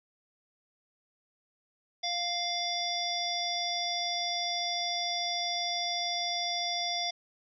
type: harmonic tone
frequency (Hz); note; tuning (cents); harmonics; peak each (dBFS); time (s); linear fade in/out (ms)
698.5; F5; 0; 1 / 3 / 5 / 7 / 8; -35 / -39 / -34 / -37 / -37; 2.03-7.11; 10
effects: none